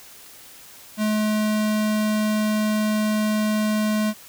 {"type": "tone", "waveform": "square", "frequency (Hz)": 213.7, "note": "G#3", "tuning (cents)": 50, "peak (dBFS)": -20, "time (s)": [0.97, 4.14], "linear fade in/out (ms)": 50, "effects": ["white hiss -45 dBFS RMS until 4.28 s"]}